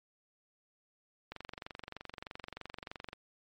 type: click train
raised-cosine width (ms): 0.3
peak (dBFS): -26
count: 43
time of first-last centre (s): 1.32-3.13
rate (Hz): 23.2
effects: MP3 48 kbps